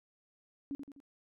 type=tone with echo; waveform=sine; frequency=280.5 Hz; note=C#4; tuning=21 cents sharp; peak=-35 dBFS; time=0.71-0.75 s; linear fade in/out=0 ms; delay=84 ms; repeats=3; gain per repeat=-6 dB; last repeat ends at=1.002 s; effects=none